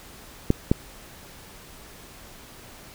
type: clicks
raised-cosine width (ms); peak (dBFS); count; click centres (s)
3; -4; 2; 0.504 / 0.715
effects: pink hiss -46 dBFS RMS until 2.94 s